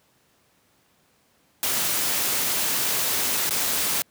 white noise with dropouts, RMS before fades -24 dBFS, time 1.63-4.02 s, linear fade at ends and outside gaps 0 ms, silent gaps 3.493-3.508 s, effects pink hiss -63 dBFS RMS until 4.1 s + high-pass 100 Hz 12 dB/octave

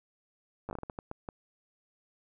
slowing click train, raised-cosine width 1 ms, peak -24 dBFS, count 11, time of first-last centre 0.69-1.288 s, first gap 9 ms, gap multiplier 1.39, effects none

